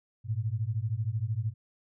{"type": "beating tone pair", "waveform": "sine", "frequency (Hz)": [103.83, 116.83], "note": ["G#2", "A#2"], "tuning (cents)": [0, 4], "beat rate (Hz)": 13, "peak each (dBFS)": -31, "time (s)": [0.24, 1.54], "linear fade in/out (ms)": 50, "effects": []}